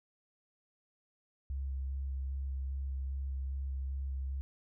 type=tone with vibrato; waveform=sine; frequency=67.3 Hz; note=C2; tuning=49 cents sharp; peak=-34 dBFS; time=1.5-4.41 s; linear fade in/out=0 ms; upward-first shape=square; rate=2.5 Hz; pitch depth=13 cents each way; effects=none